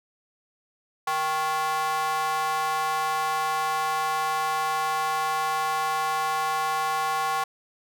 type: tone with high-pass filter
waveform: square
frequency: 156.4 Hz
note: D#3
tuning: 9 cents sharp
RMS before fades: -26 dBFS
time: 1.07-7.44 s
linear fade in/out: 5 ms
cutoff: 930 Hz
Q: 9
effects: none